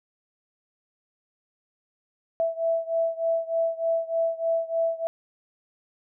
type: beating tone pair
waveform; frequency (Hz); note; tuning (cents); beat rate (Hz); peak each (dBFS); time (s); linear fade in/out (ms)
sine; 659.3 / 662.6; E5 / E5; 0 / +9; 3.3; -25 / -27; 2.4-5.07; 0
effects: none